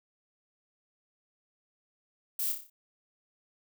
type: noise with echo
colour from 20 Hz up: violet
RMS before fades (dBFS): -32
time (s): 2.39-2.52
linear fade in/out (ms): 5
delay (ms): 30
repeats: 6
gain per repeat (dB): -5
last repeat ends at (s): 2.7
effects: none